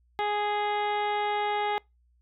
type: harmonic tone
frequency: 415.3 Hz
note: G#4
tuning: in tune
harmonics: 1 / 2 / 3 / 4 / 5 / 6 / 7 / 8 / 9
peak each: -32 / -27 / -38 / -40 / -37 / -47 / -46 / -43 / -46 dBFS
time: 0.19-1.78 s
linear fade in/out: 0 ms
effects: noise-tail reverb RT60 0.2 s tail -25 dB re dry + added 60 Hz sine -62 dBFS peak until 2.21 s